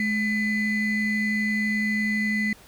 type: ring-modulated tone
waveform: triangle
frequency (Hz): 1108.7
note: C#6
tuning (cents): 0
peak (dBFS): -17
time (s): 0-2.53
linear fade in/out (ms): 2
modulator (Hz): 897
effects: pink hiss -51 dBFS RMS until 2.67 s